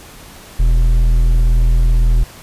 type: tone with hard clipping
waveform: sine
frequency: 40.97 Hz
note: E1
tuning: 10 cents flat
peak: -10 dBFS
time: 0.59-2.24 s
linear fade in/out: 10 ms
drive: 6 dB
effects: pink hiss -38 dBFS RMS until 2.42 s + resampled to 32000 Hz